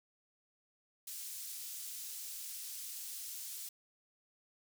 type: high-pass noise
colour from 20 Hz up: pink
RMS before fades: -45 dBFS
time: 1.07-3.69 s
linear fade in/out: 5 ms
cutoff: 6300 Hz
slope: 12 dB/octave
effects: none